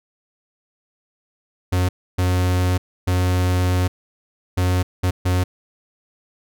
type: tone bursts at uneven times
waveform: 45% pulse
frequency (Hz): 90.8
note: F#2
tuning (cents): -32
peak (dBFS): -16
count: 6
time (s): 1.72-1.89 / 2.18-2.78 / 3.07-3.88 / 4.57-4.83 / 5.03-5.11 / 5.25-5.44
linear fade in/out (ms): 10
effects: none